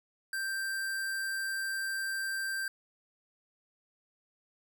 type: tone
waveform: square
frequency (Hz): 1572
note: G6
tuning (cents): +4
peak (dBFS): -33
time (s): 0.33-2.68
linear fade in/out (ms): 2
effects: none